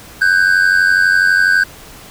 triangle tone pair together, 1509 / 1601.1 Hz, F#6 / G6, +34 / +36 cents, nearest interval minor second, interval 102 cents, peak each -10 dBFS, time 0.21-1.64 s, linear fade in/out 10 ms, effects pink hiss -37 dBFS RMS until 2.1 s

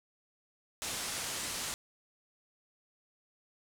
white low-pass noise, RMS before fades -38 dBFS, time 0.82-1.74 s, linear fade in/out 0 ms, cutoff 9900 Hz, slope 24 dB/octave, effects none

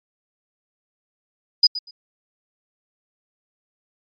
sine tone with echo, 4964 Hz, D#8, 5 cents flat, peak -9 dBFS, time 1.63-1.67 s, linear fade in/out 5 ms, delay 120 ms, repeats 2, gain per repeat -15 dB, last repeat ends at 1.91 s, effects MP3 32 kbps

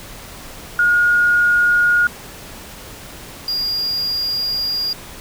sine / triangle tone pair in turn, 1434 / 4823 Hz, F6 / D8, +45 / +45 cents, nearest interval octave + major sixth, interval 2100 cents, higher second, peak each -11 / -17 dBFS, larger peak first, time 0.79-2.07 / 3.48-4.93 s, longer second, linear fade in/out 2 ms, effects pink hiss -36 dBFS RMS until 5.2 s

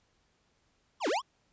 square linear two-way sweep, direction down then up, 1178 to 266 to 1178 Hz, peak -28 dBFS, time 1-1.22 s, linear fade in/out 50 ms, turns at 1.08 s, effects pink hiss -72 dBFS RMS until 1.52 s + resampled to 16000 Hz

